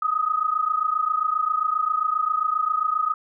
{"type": "tone pair together", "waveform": "sine", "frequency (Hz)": [1241, 1268.5], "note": ["D#6", "D#6"], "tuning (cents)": [-5, 33], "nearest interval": "unison", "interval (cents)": 38, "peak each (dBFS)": -23, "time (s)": [0.02, 3.14], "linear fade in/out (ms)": 5, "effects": []}